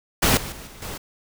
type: noise with level steps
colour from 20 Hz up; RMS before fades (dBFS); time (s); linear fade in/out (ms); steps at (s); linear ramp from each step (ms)
pink; -17 / -32 / -39 / -43 / -33; 0.22-0.98; 10; 0.37 / 0.52 / 0.67 / 0.82; 2
effects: none